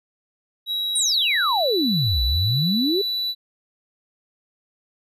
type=tone with pitch glide; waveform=triangle; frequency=3870 to 3958 Hz; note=B7 to B7; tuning=-36 to +3 cents; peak=-21 dBFS; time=0.66-3.35 s; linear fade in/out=50 ms; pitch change=+39 cents; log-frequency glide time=1.03-1.74 s
type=exponential two-way sweep; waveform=sine; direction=down then up; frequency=9690 to 58.27 to 419.1 Hz; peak=-19 dBFS; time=0.95-3.02 s; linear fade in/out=10 ms; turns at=2.23 s
effects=none